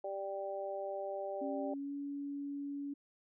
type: harmonic tone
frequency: 196 Hz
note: G3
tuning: in tune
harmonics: 2 / 3 / 4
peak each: -44 / -39 / -44 dBFS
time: 0.04-1.74 s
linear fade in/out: 5 ms
type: tone with pitch glide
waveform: sine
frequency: 275.3 to 283.2 Hz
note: C#4 to C#4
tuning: -12 to +37 cents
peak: -38 dBFS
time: 1.41-2.94 s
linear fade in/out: 10 ms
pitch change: +49 cents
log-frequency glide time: 1.66-1.93 s
effects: none